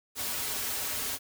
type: noise with comb filter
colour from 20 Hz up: white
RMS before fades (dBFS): -33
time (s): 0.15-1.19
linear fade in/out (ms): 50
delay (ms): 5.8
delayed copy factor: -0.95
effects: none